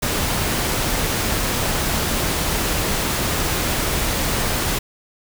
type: noise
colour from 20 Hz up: pink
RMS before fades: -21 dBFS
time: 0.02-4.79 s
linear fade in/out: 10 ms
effects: none